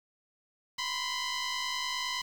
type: tone pair together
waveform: 10% pulse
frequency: 987.8 / 1037.5 Hz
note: B5 / C6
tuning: 0 / -15 cents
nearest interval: minor second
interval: 85 cents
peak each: -25 dBFS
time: 0.78-2.22 s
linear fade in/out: 10 ms
effects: low-pass 6000 Hz 12 dB/octave + 8-bit